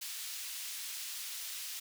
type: high-pass noise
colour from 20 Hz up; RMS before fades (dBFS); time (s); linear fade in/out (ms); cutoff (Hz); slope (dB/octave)
pink; -42; 0.01-1.8; 10; 3200; 12
effects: none